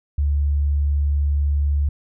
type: tone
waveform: sine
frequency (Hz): 72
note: D2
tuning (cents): -34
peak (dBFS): -16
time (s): 0.18-1.89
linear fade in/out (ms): 5
effects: none